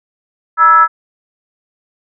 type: tone with frequency modulation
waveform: sine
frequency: 1318.5 Hz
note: E6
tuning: in tune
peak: -4 dBFS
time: 0.57-0.88 s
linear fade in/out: 50 ms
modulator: 356 Hz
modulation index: 0.61
effects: none